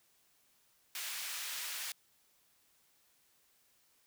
pink high-pass noise, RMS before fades -41 dBFS, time 0.95-1.92 s, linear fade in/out 2 ms, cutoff 1900 Hz, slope 12 dB/octave, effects white hiss -71 dBFS RMS until 4.06 s

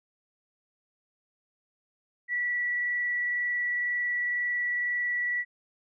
sine tone with frequency modulation, 1950 Hz, B6, 23 cents flat, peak -26 dBFS, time 2.28-5.45 s, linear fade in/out 50 ms, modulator 22 Hz, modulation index 0.54, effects none

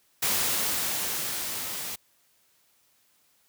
white noise with level ramp, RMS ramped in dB -25 to -35 dBFS, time 0.22-1.96 s, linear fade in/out 10 ms, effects white hiss -66 dBFS RMS until 3.48 s + high-pass 60 Hz 12 dB/octave

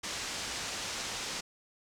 white low-pass noise, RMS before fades -38 dBFS, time 0.03-1.41 s, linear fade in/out 10 ms, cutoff 7100 Hz, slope 24 dB/octave, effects none

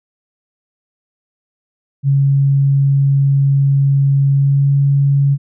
sine tone with pitch glide, 138.59 to 139.88 Hz, C#3 to C#3, 0 to +16 cents, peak -9 dBFS, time 2.03-5.38 s, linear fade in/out 50 ms, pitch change +16 cents, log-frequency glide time 4.32-4.71 s, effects none

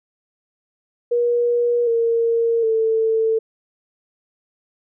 sine tone with pitch steps, 478.7 / 461.9 / 445.6 Hz, A#4 / A#4 / A4, +46 / -16 / +22 cents, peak -15 dBFS, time 1.11-3.39 s, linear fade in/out 10 ms, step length 760 ms, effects none

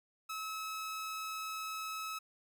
sawtooth tone, 1292 Hz, E6, 35 cents flat, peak -35 dBFS, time 0.29-2.19 s, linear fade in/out 10 ms, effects none

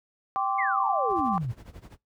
sine chord, G suspended fourth, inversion none, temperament equal with one note detuned, 784 / 1046.5 / 1161.2 Hz, G5 / C6 / D6, 0 / 0 / -20 cents, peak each -27 / -32 / -28 dBFS, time 0.36-1.38 s, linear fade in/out 0 ms
sine exponential sweep, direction down, 2217 to 110 Hz, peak -27 dBFS, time 0.58-1.52 s, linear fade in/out 10 ms
brown noise with tremolo, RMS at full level -39 dBFS, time 1.08-1.98 s, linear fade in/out 50 ms, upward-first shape sine, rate 12 Hz, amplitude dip 85%
effects noise-tail reverb RT60 0.2 s tail -24 dB re dry + high-pass 60 Hz 12 dB/octave

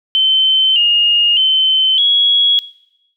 sine tone with pitch steps, 3079 / 2846 / 3071 / 3334 Hz, G7 / F7 / G7 / G#7, -32 / +32 / -36 / +6 cents, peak -9 dBFS, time 0.15-2.59 s, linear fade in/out 0 ms, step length 610 ms, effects noise-tail reverb RT60 0.9 s tail -19 dB re dry

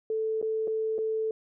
sine tone with dropouts, 440 Hz, A4, in tune, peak -26 dBFS, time 0.1-1.31 s, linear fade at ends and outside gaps 2 ms, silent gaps 0.415-0.426 / 0.674-0.678 / 0.982-0.987 s, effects none

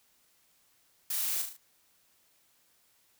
blue noise with echo, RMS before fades -33 dBFS, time 1.1-1.42 s, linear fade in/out 5 ms, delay 37 ms, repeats 4, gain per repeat -5 dB, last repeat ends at 1.568 s, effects white hiss -68 dBFS RMS until 3.19 s

